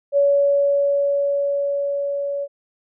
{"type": "tone with level ramp", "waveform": "sine", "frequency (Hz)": 565, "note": "C#5", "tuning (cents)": 33, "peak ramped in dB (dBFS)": [-12, -22], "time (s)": [0.12, 2.48], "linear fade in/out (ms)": 50, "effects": []}